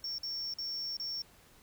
triangle tone with dropouts, 5470 Hz, F8, 37 cents flat, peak -34 dBFS, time 0.04-1.22 s, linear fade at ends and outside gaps 2 ms, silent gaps 0.183-0.232 / 0.538-0.585 / 0.969-0.998 s, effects pink hiss -61 dBFS RMS until 1.62 s

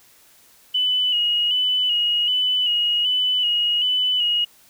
sine tone with vibrato, 2941 Hz, F#7, 11 cents flat, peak -17 dBFS, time 0.74-4.45 s, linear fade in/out 10 ms, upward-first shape square, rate 1.3 Hz, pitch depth 33 cents each way, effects white hiss -53 dBFS RMS until 4.69 s

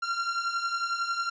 45% pulse beating tone pair, 1369 / 1380 Hz, F6 / F6, -35 / -21 cents, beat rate 11 Hz, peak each -34 / -29 dBFS, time 0.02-1.3 s, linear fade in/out 10 ms, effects resampled to 16000 Hz

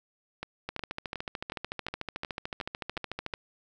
two click trains, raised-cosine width 0.3 ms, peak -18 / -19 dBFS, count 37 / 9, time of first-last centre 0.69-3.337 / 0.43-3.339 s, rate 13.6 / 2.75 Hz, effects none

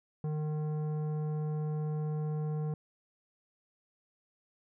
triangle tone with tanh clipping, 152.6 Hz, D#3, 33 cents flat, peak -33 dBFS, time 0.24-2.74 s, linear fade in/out 2 ms, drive 16 dB, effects none

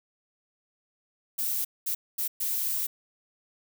violet noise bursts at uneven times, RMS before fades -29 dBFS, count 4, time 1.38-1.65 / 1.86-1.95 / 2.18-2.28 / 2.4-2.87 s, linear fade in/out 10 ms, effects none

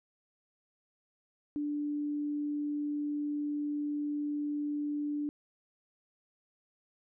sine tone, 293.7 Hz, D4, in tune, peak -31 dBFS, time 1.56-5.29 s, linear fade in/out 0 ms, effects none

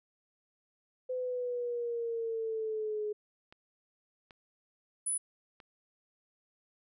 sine exponential sweep, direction down, 510 to 419.1 Hz, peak -32 dBFS, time 1.09-3.13 s, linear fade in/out 10 ms
clicks, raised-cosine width 0.3 ms, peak -36 dBFS, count 3, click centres 3.525 / 4.308 / 5.602 s
sine tone, 9970 Hz, D#9, 2 cents sharp, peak -30 dBFS, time 5.06-5.18 s, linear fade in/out 10 ms
effects none

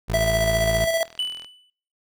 20% pulse tone, 55.4 Hz, A1, 13 cents sharp, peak -19 dBFS, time 0.08-0.86 s, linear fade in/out 20 ms
square tone with tremolo, 659.3 Hz, E5, in tune, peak -18 dBFS, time 0.14-1.03 s, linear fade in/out 0 ms, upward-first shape square, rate 15 Hz, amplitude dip 35%
click train, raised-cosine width 0.2 ms, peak -26 dBFS, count 27, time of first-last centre 0.81-1.446 s, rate 40.9 Hz
triangle tone with exponential decay, 2986 Hz, F#7, 15 cents sharp, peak -19 dBFS, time 1.19-1.7 s, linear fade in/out 2 ms, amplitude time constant 110 ms
effects noise-tail reverb RT60 0.5 s tail -21 dB re dry

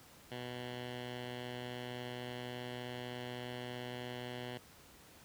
10% pulse tone with low-pass filter, 123.47 Hz, B2, in tune, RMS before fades -44 dBFS, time 0.31-4.58 s, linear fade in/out 10 ms, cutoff 3200 Hz, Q 2.4, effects pink hiss -59 dBFS RMS until 5.24 s + high-pass 60 Hz 12 dB/octave

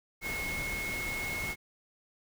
sine tone in noise, 2175 Hz, C#7, 33 cents flat, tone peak -34 dBFS, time 0.21-1.56 s, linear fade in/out 50 ms, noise pink, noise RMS -39 dBFS, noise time 0.21-1.56 s, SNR +2 dB, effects none

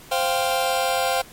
sawtooth chord, C suspended fourth, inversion none, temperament just, 523.3 / 697.7 / 784.9 Hz, C5 / F5 / G5, 0 / -2 / +2 cents, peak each -20 / -20 / -20 dBFS, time 0.11-1.22 s, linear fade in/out 10 ms, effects pink hiss -45 dBFS RMS until 1.32 s + MP3 64 kbps

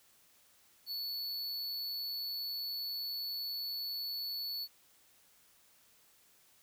square tone with amplitude modulation, 4435 Hz, C#8, in tune, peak -36 dBFS, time 0.86-4.68 s, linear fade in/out 50 ms, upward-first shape sine, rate 178 Hz, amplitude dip 25%, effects white hiss -66 dBFS RMS until 6.62 s

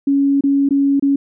sine tone with dropouts, 278.5 Hz, C#4, 8 cents sharp, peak -11 dBFS, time 0.07-1.16 s, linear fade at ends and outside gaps 5 ms, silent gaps 0.409-0.437 / 0.69-0.707 / 0.997-1.024 s, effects none

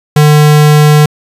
square tone, 150 Hz, D3, 37 cents sharp, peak -3 dBFS, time 0.16-1.06 s, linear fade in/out 5 ms, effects resampled to 32000 Hz + 7-bit

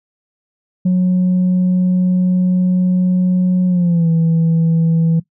sine tone with pitch glide, 182.4 to 164.39 Hz, F#3 to E3, -24 to -4 cents, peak -8 dBFS, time 0.85-5.2 s, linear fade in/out 10 ms, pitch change -180 cents, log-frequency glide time 3.67-4.09 s, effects noise-tail reverb RT60 0.1 s tail -19 dB re dry + tanh soft clip ceiling -9 dBFS

